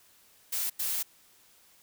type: noise bursts at uneven times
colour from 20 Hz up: blue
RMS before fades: -31 dBFS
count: 2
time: 0.52-0.7 / 0.79-1.03 s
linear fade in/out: 10 ms
effects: white hiss -61 dBFS RMS until 1.82 s